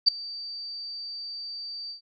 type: tone with ADSR envelope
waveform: sine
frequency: 4634 Hz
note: D8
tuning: 24 cents flat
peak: -11 dBFS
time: 0.06-2.01 s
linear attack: 23 ms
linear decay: 5 ms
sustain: -23 dB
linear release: 110 ms
effects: none